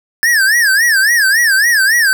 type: tone with vibrato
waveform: square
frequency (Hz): 1721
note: A6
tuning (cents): -39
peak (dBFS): -9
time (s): 0.23-2.13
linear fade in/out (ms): 0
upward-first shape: sine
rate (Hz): 3.6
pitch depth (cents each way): 200
effects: none